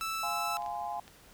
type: tone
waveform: sawtooth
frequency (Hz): 1318.5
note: E6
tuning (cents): 0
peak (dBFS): -29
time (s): 0.01-0.57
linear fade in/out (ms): 0
type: chord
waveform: sine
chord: F minor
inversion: none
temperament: equal with one note detuned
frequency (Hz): 698.5 / 830.6 / 1030.3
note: F5 / Ab5 / C6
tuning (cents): 0 / 0 / -27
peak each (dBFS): -38 / -36 / -42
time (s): 0.23-1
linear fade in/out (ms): 2
type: clicks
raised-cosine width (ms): 0.2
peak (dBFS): -33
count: 3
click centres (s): 0.622 / 0.662 / 1.079
effects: pink hiss -57 dBFS RMS until 1.33 s